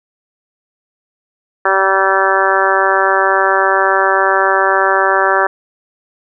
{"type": "harmonic tone", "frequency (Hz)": 192.7, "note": "G3", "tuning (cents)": -29, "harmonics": [2, 3, 4, 5, 6, 7, 8, 9], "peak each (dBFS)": [-18, -18, -18, -18, -18, -18, -18, -18], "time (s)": [1.65, 5.47], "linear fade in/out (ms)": 5, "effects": []}